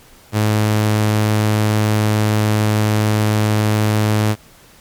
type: tone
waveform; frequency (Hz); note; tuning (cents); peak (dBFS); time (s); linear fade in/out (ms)
sawtooth; 106.8; G#2; +49; -9; 0.32-4.36; 50
effects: pink hiss -46 dBFS RMS until 4.8 s + MP3 96 kbps